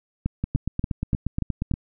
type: two click trains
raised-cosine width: 5 ms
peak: -11 / -12 dBFS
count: 6 / 12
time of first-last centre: 0.26-1.713 / 0.44-1.739 s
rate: 3.44 / 8.47 Hz
effects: none